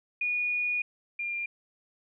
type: tone pair in turn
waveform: sine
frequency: 2452 / 2399 Hz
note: D#7 / D7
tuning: -26 / +36 cents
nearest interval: unison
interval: 38 cents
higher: first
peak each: -26 / -30 dBFS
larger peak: first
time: 0.21-0.82 / 1.19-1.46 s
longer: first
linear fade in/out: 5 ms
effects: none